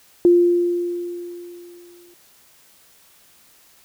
sine tone with exponential decay, 349.2 Hz, F4, in tune, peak -8 dBFS, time 0.25-2.14 s, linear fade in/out 1 ms, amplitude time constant 410 ms, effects white hiss -53 dBFS RMS until 3.84 s

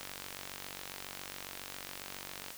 click train, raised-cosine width 0.2 ms, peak -24 dBFS, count 119, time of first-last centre 0.01-2.505 s, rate 47.3 Hz, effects white hiss -49 dBFS RMS until 2.57 s

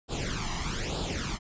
pink noise with flanger, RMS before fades -32 dBFS, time 0.08-1.39 s, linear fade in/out 50 ms, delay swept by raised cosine 0.24 to 1.02 ms, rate 1.1 Hz, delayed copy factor +0.75, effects resampled to 16000 Hz

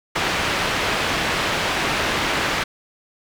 white low-pass noise, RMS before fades -22 dBFS, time 0.15-2.64 s, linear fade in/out 10 ms, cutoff 2600 Hz, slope 12 dB/octave, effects none

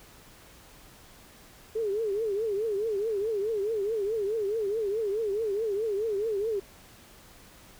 sine tone with vibrato, 422.5 Hz, G#4, 30 cents sharp, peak -26 dBFS, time 1.75-6.6 s, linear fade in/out 10 ms, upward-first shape triangle, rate 4.7 Hz, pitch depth 170 cents each way, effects pink hiss -53 dBFS RMS until 7.79 s

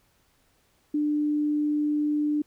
sine tone, 297.6 Hz, D4, 23 cents sharp, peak -22 dBFS, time 0.94-2.42 s, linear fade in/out 5 ms, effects pink hiss -66 dBFS RMS until 2.46 s

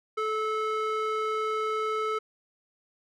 square tone with band-pass filter, 434.4 Hz, A4, 22 cents flat, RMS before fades -29 dBFS, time 0.17-2.19 s, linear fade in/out 10 ms, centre 1100 Hz, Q 1.6, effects none

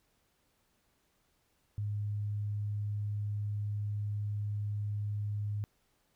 sine tone, 103.7 Hz, G#2, 2 cents flat, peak -32 dBFS, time 1.78-5.64 s, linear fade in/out 0 ms, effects pink hiss -74 dBFS RMS until 6.15 s

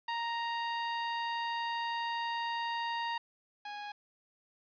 sawtooth tone pair in turn, 932.3 / 826.8 Hz, A#5 / G#5, 0 / -8 cents, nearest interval major second, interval 208 cents, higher first, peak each -29 / -36 dBFS, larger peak first, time 0.08-3.18 / 3.65-3.92 s, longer first, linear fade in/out 5 ms, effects resampled to 11025 Hz + 10-bit

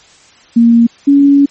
sine tone pair in turn, 233.1 / 281.3 Hz, A#3 / C#4, 0 / +26 cents, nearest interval minor third, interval 326 cents, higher second, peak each -3 dBFS, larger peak neither, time 0.56-0.87 / 1.07-1.46 s, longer second, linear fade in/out 10 ms, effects white hiss -43 dBFS RMS until 1.5 s + MP3 32 kbps

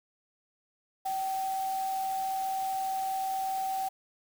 sine tone in noise, 768 Hz, G5, 36 cents flat, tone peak -29 dBFS, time 1.05-3.89 s, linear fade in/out 10 ms, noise white, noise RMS -45 dBFS, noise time 1.05-3.89 s, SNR +13 dB, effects none

